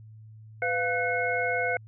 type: tone cluster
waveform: sine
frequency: 500 / 699 / 1498 / 2169 Hz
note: B4 / F5 / F#6 / C#7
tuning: +21 / +1 / +21 / -38 cents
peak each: -30 dBFS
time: 0.62-1.77 s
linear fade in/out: 2 ms
effects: added 109 Hz sine -45 dBFS peak until 1.87 s